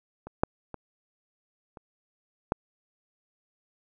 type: clicks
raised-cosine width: 1 ms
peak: -26 / -7 / -23 / -30 / -10 dBFS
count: 5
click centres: 0.27 / 0.435 / 0.743 / 1.772 / 2.521 s
effects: none